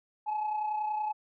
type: tone pair together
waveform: sine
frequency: 849.4 / 880 Hz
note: G#5 / A5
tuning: +39 / 0 cents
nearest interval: minor second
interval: 61 cents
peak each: -28 / -37 dBFS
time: 0.26-1.13 s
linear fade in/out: 20 ms
effects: tanh soft clip ceiling -26 dBFS